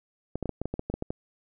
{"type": "clicks", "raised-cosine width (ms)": 2, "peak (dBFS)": -17, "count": 12, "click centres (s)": [0.356, 0.427, 0.457, 0.493, 0.616, 0.656, 0.74, 0.794, 0.9, 0.94, 1.024, 1.105], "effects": []}